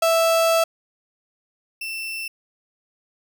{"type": "tone pair in turn", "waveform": "35% pulse", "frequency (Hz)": [659.3, 2678], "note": ["E5", "E7"], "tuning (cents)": [0, 27], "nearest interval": "2 octaves", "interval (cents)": 2427, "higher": "second", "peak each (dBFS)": [-14, -26], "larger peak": "first", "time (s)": [[0.02, 0.64], [1.81, 2.28]], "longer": "first", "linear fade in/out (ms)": 5, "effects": []}